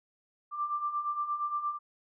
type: beating tone pair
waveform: sine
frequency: 1174.7 / 1183.3 Hz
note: D6 / D6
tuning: 0 / +13 cents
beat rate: 8.6 Hz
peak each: -37 / -31 dBFS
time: 0.51-1.79 s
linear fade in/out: 50 ms
effects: none